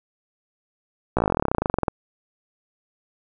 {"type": "slowing click train", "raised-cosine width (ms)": 1, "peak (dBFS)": -6, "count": 25, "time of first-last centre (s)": [1.17, 1.882], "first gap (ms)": 16, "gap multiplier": 1.05, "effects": []}